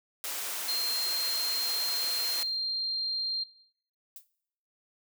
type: noise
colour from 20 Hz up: white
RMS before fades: -35 dBFS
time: 0.24-2.43 s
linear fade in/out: 0 ms
type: tone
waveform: sine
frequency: 4186 Hz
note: C8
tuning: in tune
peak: -28 dBFS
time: 0.68-3.44 s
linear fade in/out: 10 ms
type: noise with exponential decay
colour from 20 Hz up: violet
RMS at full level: -40 dBFS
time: 4.16-4.27 s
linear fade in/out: 2 ms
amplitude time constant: 23 ms
effects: noise-tail reverb RT60 0.7 s tail -19 dB re dry + high-pass 400 Hz 12 dB/octave